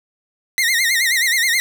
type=tone with vibrato; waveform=sawtooth; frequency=1975.5 Hz; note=B6; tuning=in tune; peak=-11 dBFS; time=0.58-1.6 s; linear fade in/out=0 ms; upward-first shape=sine; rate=9.4 Hz; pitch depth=140 cents each way; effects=none